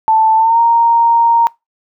sine tone with pitch glide, 882 to 929.6 Hz, A5 to A#5, +4 to -5 cents, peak -7 dBFS, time 0.08-1.47 s, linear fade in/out 0 ms, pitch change +91 cents, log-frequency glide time 0.36-0.59 s, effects noise-tail reverb RT60 0.2 s tail -23 dB re dry

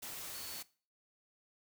sine tone in noise, 4435 Hz, C#8, in tune, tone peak -49 dBFS, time 0.34-0.62 s, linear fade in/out 10 ms, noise white, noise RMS -45 dBFS, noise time 0.02-0.63 s, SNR -7 dB, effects noise-tail reverb RT60 0.4 s tail -20 dB re dry

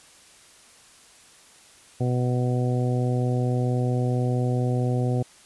harmonic tone, 124.4 Hz, B2, 13 cents sharp, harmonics 1 / 2 / 3 / 4 / 5 / 6, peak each -22 / -29 / -32 / -32 / -37 / -36 dBFS, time 2-5.23 s, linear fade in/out 10 ms, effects white hiss -52 dBFS RMS until 5.45 s + resampled to 24000 Hz

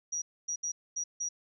sine tone bursts at uneven times, 5770 Hz, F#8, 44 cents flat, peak -31 dBFS, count 5, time 0.12-0.22 / 0.48-0.56 / 0.63-0.72 / 0.96-1.04 / 1.2-1.29 s, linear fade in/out 10 ms, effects none

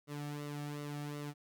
sawtooth tone with flanger, 146.3 Hz, D3, 6 cents flat, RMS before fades -42 dBFS, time 0.07-1.34 s, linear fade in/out 50 ms, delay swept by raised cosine 1.2 to 2.03 ms, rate 2.7 Hz, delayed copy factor -0.65, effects none

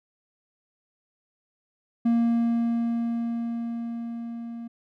triangle tone with level ramp, 233.1 Hz, A#3, in tune, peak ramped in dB -16 to -32 dBFS, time 2.05-4.68 s, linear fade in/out 10 ms, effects none

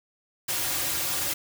white noise with comb filter, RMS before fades -28 dBFS, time 0.48-1.34 s, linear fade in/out 10 ms, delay 4.6 ms, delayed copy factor -0.85, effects none

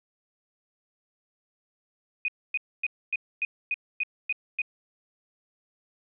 sine tone bursts, 2489 Hz, D#7, in tune, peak -24 dBFS, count 9, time 2.25-4.618 s, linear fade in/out 2 ms, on 32 ms, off 260 ms, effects none

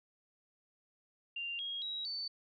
sine tone with pitch steps, 2785 / 3274 / 3849 / 4524 Hz, F7 / G#7 / B7 / C#8, -5 / -25 / -45 / +34 cents, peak -37 dBFS, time 1.36-2.28 s, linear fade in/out 5 ms, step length 230 ms, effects none

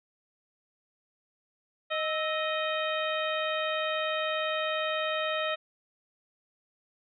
harmonic tone with a mistuned harmonic, 622.3 Hz, D#5, in tune, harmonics 1 / 2 / 3 / 4 / 5 / 6, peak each -31 / -34 / -36 / -37 / -38 / -39 dBFS, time 1.9-5.56 s, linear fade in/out 20 ms, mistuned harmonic 2, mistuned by +81 cents, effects none

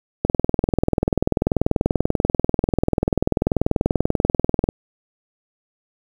click train, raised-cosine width 2 ms, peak -3 dBFS, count 92, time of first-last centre 0.25-4.689 s, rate 20.5 Hz, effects 7-bit

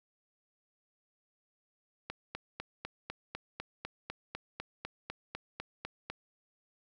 click train, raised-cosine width 0.3 ms, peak -22 dBFS, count 17, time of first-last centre 2.1-6.1 s, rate 4 Hz, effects none

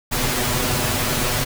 pink noise with comb filter, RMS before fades -21 dBFS, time 0.11-1.45 s, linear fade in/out 20 ms, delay 8.1 ms, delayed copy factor +0.85, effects none

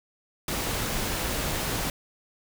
pink noise, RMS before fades -29 dBFS, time 0.48-1.9 s, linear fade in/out 2 ms, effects none

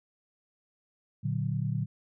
sine chord, Bb augmented, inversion none, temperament equal, 116.54 / 146.83 / 185 Hz, Bb2 / D3 / F#3, 0 / 0 / 0 cents, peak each -31 / -31 / -35 dBFS, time 1.23-1.86 s, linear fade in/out 20 ms, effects none

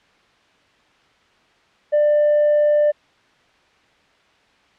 triangle tone with tanh clipping, 594 Hz, D5, 20 cents sharp, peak -13 dBFS, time 1.92-2.92 s, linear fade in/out 20 ms, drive 6 dB, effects white hiss -56 dBFS RMS until 4.78 s + low-pass 3000 Hz 12 dB/octave

